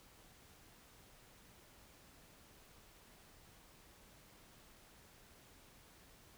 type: silence
effects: pink hiss -63 dBFS RMS until 6.37 s